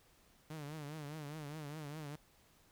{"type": "tone with vibrato", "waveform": "sawtooth", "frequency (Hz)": 150.2, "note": "D3", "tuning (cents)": 39, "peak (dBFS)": -40, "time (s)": [0.5, 2.16], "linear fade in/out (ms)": 5, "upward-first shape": "triangle", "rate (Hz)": 4.9, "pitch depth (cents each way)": 120, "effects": ["pink hiss -68 dBFS RMS until 2.71 s"]}